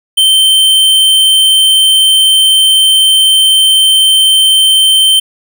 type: tone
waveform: square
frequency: 3108 Hz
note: G7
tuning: 16 cents flat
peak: -5 dBFS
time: 0.17-5.2 s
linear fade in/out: 10 ms
effects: none